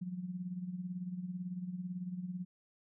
sine tone with tremolo, 180.7 Hz, F#3, 41 cents flat, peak -35 dBFS, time 0.01-2.45 s, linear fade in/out 10 ms, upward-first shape sine, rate 18 Hz, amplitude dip 65%, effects none

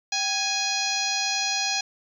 harmonic tone with a mistuned harmonic, 830.6 Hz, G#5, in tune, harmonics 1 / 2 / 3 / 4 / 5 / 6 / 7 / 8, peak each -31 / -35 / -30 / -34 / -29 / -32 / -32 / -34 dBFS, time 0.12-1.81 s, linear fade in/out 5 ms, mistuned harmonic 1, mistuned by -100 cents, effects 9-bit

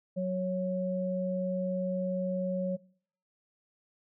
sine tone pair together, 185 / 552 Hz, F#3 / C#5, 0 / -7 cents, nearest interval octave + perfect fifth, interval 1893 cents, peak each -31 / -32 dBFS, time 0.16-2.77 s, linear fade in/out 20 ms, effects noise-tail reverb RT60 0.6 s tail -23 dB re dry

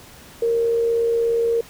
sine tone with amplitude modulation, 463.9 Hz, A#4, 8 cents flat, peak -15 dBFS, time 0.42-1.61 s, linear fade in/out 5 ms, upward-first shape sine, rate 77 Hz, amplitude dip 30%, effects pink hiss -44 dBFS RMS until 1.69 s

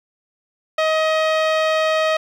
sawtooth tone with low-pass filter, 631 Hz, D#5, 24 cents sharp, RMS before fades -18 dBFS, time 0.78-2.17 s, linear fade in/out 5 ms, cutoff 3500 Hz, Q 1, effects 8-bit

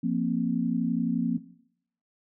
sine chord, F suspended fourth, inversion none, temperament equal with one note detuned, 174.61 / 233.1 / 264.8 Hz, F3 / Bb3 / C4, 0 / 0 / +21 cents, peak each -29 / -27 / -29 dBFS, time 0.03-1.38 s, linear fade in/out 10 ms, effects noise-tail reverb RT60 0.7 s tail -17 dB re dry

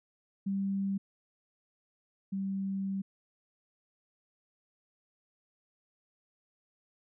sine tone pair in turn, 196 / 194.31 Hz, G3 / G3, 0 / -15 cents, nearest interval unison, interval 15 cents, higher first, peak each -29 / -31 dBFS, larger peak first, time 0.46-0.98 / 2.32-3.02 s, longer second, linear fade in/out 10 ms, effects none

